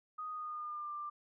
sine tone with pitch glide, 1244.5 to 1186.9 Hz, D#6 to D6, 0 to +18 cents, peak -39 dBFS, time 0.18-1.1 s, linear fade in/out 10 ms, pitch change -82 cents, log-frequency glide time 0.3-0.93 s, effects none

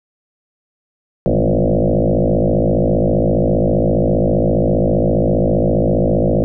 sine tone with frequency modulation, 188.3 Hz, F#3, 31 cents sharp, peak -11 dBFS, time 1.26-6.44 s, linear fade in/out 0 ms, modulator 55 Hz, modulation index 7.7, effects none

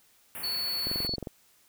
white band-stop noise, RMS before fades -39 dBFS, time 0.35-1.07 s, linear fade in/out 0 ms, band 2900 to 9400 Hz, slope 48 dB/octave
sine tone, 4420 Hz, C#8, 6 cents flat, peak -29 dBFS, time 0.43-1.16 s, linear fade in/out 10 ms
click train, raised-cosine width 2 ms, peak -22 dBFS, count 10, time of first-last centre 0.87-1.272 s, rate 22.4 Hz
effects white hiss -63 dBFS RMS until 1.68 s

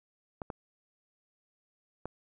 clicks, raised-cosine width 1 ms, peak -23 dBFS, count 3, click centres 0.418 / 0.502 / 2.056 s, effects none

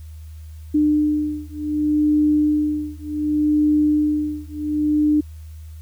sine beating tone pair, 300 / 300.67 Hz, D4 / D4, +37 / +41 cents, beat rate 0.67 Hz, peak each -19 dBFS, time 0.74-5.21 s, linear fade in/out 10 ms, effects added 78 Hz sine -34 dBFS peak until 5.81 s + white hiss -56 dBFS RMS until 5.81 s

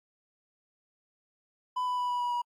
triangle tone with pitch steps, 1000 / 993.1 / 986.2 / 979.4 / 972.7 / 965.9 Hz, B5 / B5 / B5 / B5 / B5 / B5, +21 / +9 / -3 / -15 / -27 / -39 cents, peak -26 dBFS, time 1.76-2.42 s, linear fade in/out 10 ms, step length 110 ms, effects AAC 64 kbps

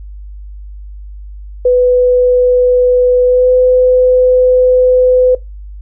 sine tone with pitch glide, 497.8 to 505.3 Hz, B4 to B4, +14 to +40 cents, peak -5 dBFS, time 1.65-5.35 s, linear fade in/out 5 ms, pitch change +26 cents, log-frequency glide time 3.24-3.51 s, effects noise-tail reverb RT60 0.2 s tail -19 dB re dry + added 50 Hz sine -26 dBFS peak until 5.81 s

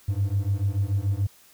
triangle beating tone pair, 96 / 102.9 Hz, G2 / G#2, -36 / -16 cents, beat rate 6.9 Hz, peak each -22 dBFS, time 0.08-1.27 s, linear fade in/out 10 ms, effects tanh soft clip ceiling -16 dBFS + white hiss -55 dBFS RMS until 1.53 s

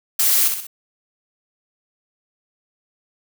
blue noise with echo, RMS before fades -17 dBFS, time 0.19-0.48 s, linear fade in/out 5 ms, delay 63 ms, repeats 3, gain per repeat -6 dB, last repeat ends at 0.669 s, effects none

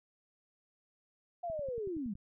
sine linear sweep, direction down, 716 to 184.3 Hz, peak -35 dBFS, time 1.43-2.14 s, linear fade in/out 10 ms
click train, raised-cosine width 5 ms, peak -37 dBFS, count 8, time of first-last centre 1.5-2.154 s, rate 10.7 Hz
effects none

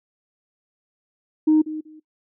sine tone with echo, 310 Hz, D#4, 6 cents flat, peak -11 dBFS, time 1.47-1.62 s, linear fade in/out 10 ms, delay 190 ms, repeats 2, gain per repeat -15 dB, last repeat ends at 2 s, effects noise-tail reverb RT60 0.1 s tail -21 dB re dry + tanh soft clip ceiling -9 dBFS

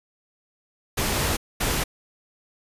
pink noise bursts at uneven times, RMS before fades -24 dBFS, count 2, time 0.97-1.37 / 1.6-1.84 s, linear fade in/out 10 ms, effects resampled to 32000 Hz

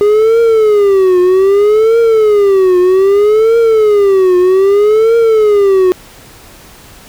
triangle tone with vibrato, 408 Hz, G#4, 31 cents flat, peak -3 dBFS, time 0.01-5.92 s, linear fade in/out 0 ms, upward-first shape triangle, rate 0.63 Hz, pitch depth 230 cents each way, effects pink hiss -37 dBFS RMS until 7.08 s

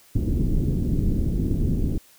pink low-pass noise, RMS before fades -22 dBFS, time 0.15-1.98 s, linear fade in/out 5 ms, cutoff 310 Hz, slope 24 dB/octave, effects white hiss -54 dBFS RMS until 2.18 s

